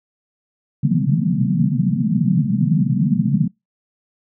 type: band-pass noise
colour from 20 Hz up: pink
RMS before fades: -17 dBFS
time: 0.83-3.48 s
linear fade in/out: 5 ms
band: 130 to 240 Hz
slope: 96 dB/octave
effects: noise-tail reverb RT60 0.2 s tail -26 dB re dry